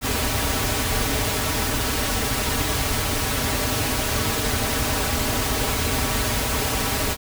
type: noise with comb filter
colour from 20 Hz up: pink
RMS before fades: -23 dBFS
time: 0.01-7.17 s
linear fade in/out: 50 ms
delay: 5.7 ms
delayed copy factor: -0.7
effects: none